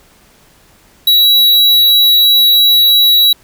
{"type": "tone", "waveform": "square", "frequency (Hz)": 3901, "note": "B7", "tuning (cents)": -22, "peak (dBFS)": -6, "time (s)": [1.07, 3.33], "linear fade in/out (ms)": 5, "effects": ["pink hiss -47 dBFS RMS until 3.43 s"]}